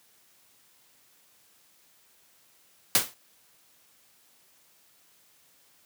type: noise with exponential decay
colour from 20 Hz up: white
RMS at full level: -17 dBFS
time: 2.95-3.14 s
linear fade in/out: 1 ms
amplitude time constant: 40 ms
effects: white hiss -62 dBFS RMS until 5.85 s + high-pass 80 Hz 12 dB/octave